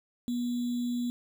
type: tone with sample-and-hold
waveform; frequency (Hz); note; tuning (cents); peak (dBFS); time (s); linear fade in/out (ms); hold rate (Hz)
sine; 242.2; B3; -34; -28; 0.28-1.1; 0; 3675
effects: none